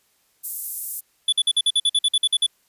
pink high-pass noise, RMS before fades -28 dBFS, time 0.43-1.01 s, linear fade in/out 20 ms, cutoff 10000 Hz, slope 24 dB/octave
square tone bursts, 3456 Hz, A7, 32 cents flat, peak -16 dBFS, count 13, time 1.28-2.465 s, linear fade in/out 5 ms, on 45 ms, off 50 ms
effects white hiss -64 dBFS RMS until 2.68 s + resampled to 32000 Hz

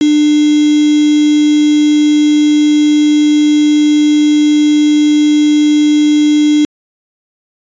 sine tone with quantisation, 299.1 Hz, D4, 32 cents sharp, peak -6 dBFS, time 0.01-6.65 s, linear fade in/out 2 ms, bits 3, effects resampled to 16000 Hz

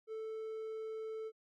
triangle tone, 440.4 Hz, A4, 2 cents sharp, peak -38 dBFS, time 0.07-1.32 s, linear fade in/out 50 ms, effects AAC 64 kbps

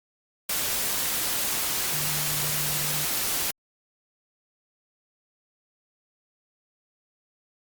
sine tone in noise, 150 Hz, D3, 37 cents sharp, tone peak -35 dBFS, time 1.93-3.05 s, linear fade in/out 5 ms, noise white, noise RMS -27 dBFS, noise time 0.49-3.51 s, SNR -11 dB, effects Opus 48 kbps

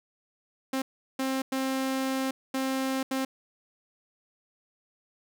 sawtooth tone bursts at uneven times, 265.1 Hz, C4, 23 cents sharp, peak -23 dBFS, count 5, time 0.73-0.82 / 1.19-1.42 / 1.52-2.31 / 2.54-3.03 / 3.11-3.25 s, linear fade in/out 5 ms, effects none

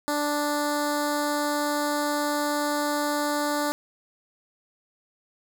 10% pulse tone with notch filter, 293.7 Hz, D4, in tune, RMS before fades -26 dBFS, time 0.08-3.72 s, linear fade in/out 0 ms, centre 2400 Hz, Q 1.1, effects none

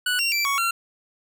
25% pulse tone with pitch steps, 1478 / 2753 / 2340 / 1116 / 1368 Hz, F#6 / F7 / D7 / C#6 / F6, -2 / -25 / -7 / +11 / -36 cents, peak -17 dBFS, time 0.06-0.71 s, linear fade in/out 5 ms, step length 130 ms, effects none

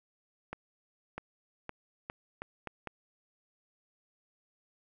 accelerating click train, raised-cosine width 0.5 ms, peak -23 dBFS, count 7, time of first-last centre 0.53-2.873 s, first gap 650 ms, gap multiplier 0.79, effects none

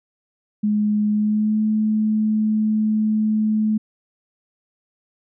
sine tone with pitch glide, 210 to 215.5 Hz, G#3 to A3, +19 to -36 cents, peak -16 dBFS, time 0.63-3.78 s, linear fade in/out 10 ms, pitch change +45 cents, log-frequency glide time 1.11-1.61 s, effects none

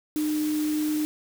sine tone in noise, 304.3 Hz, D#4, 38 cents flat, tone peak -23 dBFS, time 0.16-1.05 s, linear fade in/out 0 ms, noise white, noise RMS -38 dBFS, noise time 0.16-1.05 s, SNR +12 dB, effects none

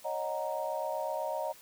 sine chord, D# minor seventh, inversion third, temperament equal, 554.4 / 622.3 / 740 / 932.3 Hz, C#5 / D#5 / F#5 / A#5, 0 / 0 / 0 / 0 cents, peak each -38 / -35 / -40 / -37 dBFS, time 0.04-1.53 s, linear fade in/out 20 ms, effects white hiss -55 dBFS RMS until 1.61 s

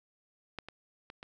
clicks, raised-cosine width 0.3 ms, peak -22 / -28 / -29 / -29 dBFS, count 4, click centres 0.587 / 0.686 / 1.101 / 1.229 s, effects none

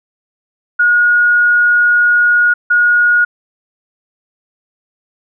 sine tone bursts at uneven times, 1443 Hz, F#6, 44 cents flat, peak -7 dBFS, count 2, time 0.79-2.54 / 2.7-3.25 s, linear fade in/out 10 ms, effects none

